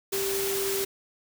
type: tone in noise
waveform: sine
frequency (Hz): 392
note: G4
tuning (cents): 0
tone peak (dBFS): -28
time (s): 0.12-0.85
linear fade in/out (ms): 10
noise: white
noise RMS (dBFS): -31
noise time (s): 0.12-0.85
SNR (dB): 0
effects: none